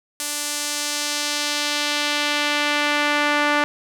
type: tone with band-pass filter sweep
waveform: sawtooth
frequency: 293.7 Hz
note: D4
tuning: in tune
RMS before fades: -22 dBFS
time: 0.2-3.64 s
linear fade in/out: 0 ms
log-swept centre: 9000 to 1600 Hz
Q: 0.99
effects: none